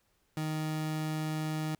30% pulse tone, 155.56 Hz, D#3, in tune, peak -29 dBFS, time 0.37-1.75 s, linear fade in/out 2 ms, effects pink hiss -73 dBFS RMS until 1.79 s

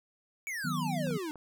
square exponential sweep, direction down, 2328 to 293.4 Hz, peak -35 dBFS, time 0.47-1.31 s, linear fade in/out 0 ms
sine chord, B major, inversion first, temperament equal with one note detuned, 158.01 / 185 / 246.9 Hz, D#3 / F#3 / B3, +27 / 0 / 0 cents, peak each -34 / -36 / -36 dBFS, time 0.64-1.18 s, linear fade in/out 10 ms
clicks, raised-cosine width 1 ms, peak -35 dBFS, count 3, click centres 1.07 / 1.108 / 1.357 s
effects none

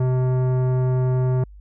sine tone with tanh clipping, 127.8 Hz, C3, 40 cents flat, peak -19 dBFS, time 0-1.44 s, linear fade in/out 5 ms, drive 15 dB, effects added 50 Hz sine -40 dBFS peak until 1.6 s

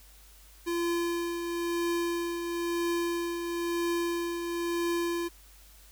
square tone with tremolo, 342.3 Hz, F4, 35 cents flat, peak -27 dBFS, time 0.66-5.29 s, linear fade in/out 20 ms, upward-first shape triangle, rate 1 Hz, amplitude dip 50%, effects added 50 Hz sine -54 dBFS peak until 5.91 s + white hiss -57 dBFS RMS until 5.91 s

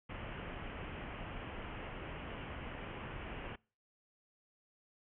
pink low-pass noise, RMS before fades -45 dBFS, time 0.09-3.56 s, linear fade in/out 10 ms, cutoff 3100 Hz, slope 96 dB/octave, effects noise-tail reverb RT60 0.4 s tail -26 dB re dry

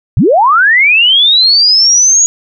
sine linear sweep, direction up, 78.2 to 6770 Hz, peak -4 dBFS, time 0.17-2.26 s, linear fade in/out 0 ms, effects none

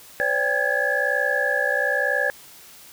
sine tone cluster, 510 / 573 / 793 / 1649 / 1710 Hz, C5 / D5 / G5 / G#6 / A6, -44 / -43 / +20 / -13 / -50 cents, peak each -28 / -26 / -31 / -25 / -23 dBFS, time 0.2-2.3 s, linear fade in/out 0 ms, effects white hiss -46 dBFS RMS until 2.92 s

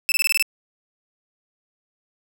sawtooth tone bursts, 2637 Hz, E7, in tune, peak -13 dBFS, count 7, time 0.09-0.425 s, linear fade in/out 0 ms, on 29 ms, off 22 ms, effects none

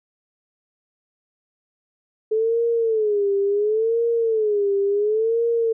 sine tone with vibrato, 430.5 Hz, A4, 38 cents flat, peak -17 dBFS, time 2.31-5.73 s, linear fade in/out 10 ms, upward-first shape sine, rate 0.71 Hz, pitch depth 140 cents each way, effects none

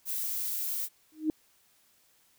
violet noise, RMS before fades -33 dBFS, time 0.05-0.89 s, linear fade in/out 50 ms
sine tone with exponential growth, 311.1 Hz, D#4, in tune, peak -21 dBFS, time 1.12-1.3 s, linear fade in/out 1 ms, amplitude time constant 38 ms
effects white hiss -66 dBFS RMS until 2.38 s

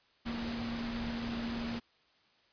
sine tone in noise, 233.1 Hz, A#3, in tune, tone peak -36 dBFS, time 0.25-1.8 s, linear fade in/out 20 ms, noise pink, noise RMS -41 dBFS, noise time 0.25-1.8 s, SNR +2 dB, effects white hiss -68 dBFS RMS until 2.52 s + resampled to 11025 Hz

